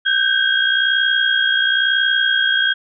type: tone cluster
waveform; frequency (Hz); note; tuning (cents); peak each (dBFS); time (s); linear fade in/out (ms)
sine; 1534 / 1595 / 3265; G6 / G6 / G#7; -38 / +30 / -30; -18; 0.05-2.74; 20
effects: none

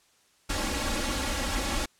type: noise with comb filter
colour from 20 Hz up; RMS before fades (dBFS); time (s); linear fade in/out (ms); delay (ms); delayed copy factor
pink; -29; 0.49-1.86; 10; 3.6; +0.9
effects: white hiss -64 dBFS RMS until 1.99 s + low-pass 9000 Hz 12 dB/octave

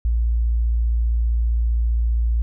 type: tone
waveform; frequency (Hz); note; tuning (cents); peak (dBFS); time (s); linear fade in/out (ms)
sine; 57.6; A#1; -20; -16; 0.05-2.42; 0
effects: none

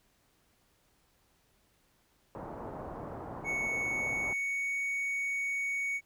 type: low-pass noise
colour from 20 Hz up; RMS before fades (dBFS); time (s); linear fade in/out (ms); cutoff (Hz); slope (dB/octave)
white; -42; 2.35-4.33; 0; 950; 24
type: tone with pitch glide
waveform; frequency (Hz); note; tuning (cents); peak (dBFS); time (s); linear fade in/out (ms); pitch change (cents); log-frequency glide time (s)
triangle; 2217 to 2232; C#7 to C#7; 0 to +11; -29; 3.44-6.01; 50; +11; 3.83-4.79
effects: pink hiss -70 dBFS RMS until 6.05 s

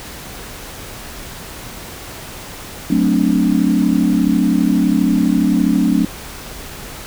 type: chord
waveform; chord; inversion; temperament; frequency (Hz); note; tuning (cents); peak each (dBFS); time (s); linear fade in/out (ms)
sine; D dominant seventh; first; equal; 185 / 220 / 261.6 / 293.7; F#3 / A3 / C4 / D4; 0 / 0 / 0 / 0; -17; 2.9-6.05; 5
effects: pink hiss -32 dBFS RMS until 7.06 s

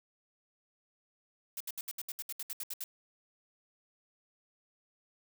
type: noise bursts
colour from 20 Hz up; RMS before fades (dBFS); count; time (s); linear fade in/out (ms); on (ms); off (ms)
blue; -39; 13; 1.57-2.84; 2; 34; 69
effects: none

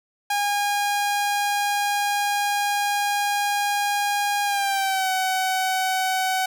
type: tone with pitch glide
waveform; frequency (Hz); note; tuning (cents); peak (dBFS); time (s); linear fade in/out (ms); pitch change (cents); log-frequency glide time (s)
sawtooth; 816 to 752.6; G#5 to F#5; -31 to +29; -17; 0.3-6.46; 5; -140; 4.44-5.1
effects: none

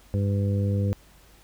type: harmonic tone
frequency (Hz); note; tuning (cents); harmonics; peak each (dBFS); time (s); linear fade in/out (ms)
99.9; G2; +33; 1 / 2 / 3 / 4 / 5; -22 / -29 / -37 / -39 / -34; 0.14-0.93; 0
effects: added 50 Hz sine -54 dBFS peak until 1.43 s + pink hiss -56 dBFS RMS until 1.43 s

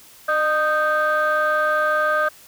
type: tone cluster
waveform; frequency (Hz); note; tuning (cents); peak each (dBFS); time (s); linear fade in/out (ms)
sine; 609 / 1237 / 1562; D#5 / D#6 / G6; -37 / -10 / -7; -20; 0.28-2.29; 10
effects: tanh soft clip ceiling -11 dBFS + white hiss -47 dBFS RMS until 2.47 s

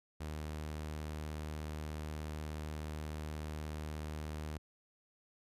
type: tone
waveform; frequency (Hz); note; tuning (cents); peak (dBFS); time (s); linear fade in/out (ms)
sawtooth; 76.6; D#2; -27; -36; 0.2-4.58; 10
effects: resampled to 32000 Hz

